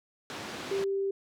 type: band-pass noise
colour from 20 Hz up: pink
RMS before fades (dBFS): -40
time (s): 0.3-0.84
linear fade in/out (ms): 0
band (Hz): 190 to 5300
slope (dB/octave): 12
type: tone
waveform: sine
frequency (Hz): 392.3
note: G4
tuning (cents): +1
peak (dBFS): -27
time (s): 0.71-1.11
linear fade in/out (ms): 5
effects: none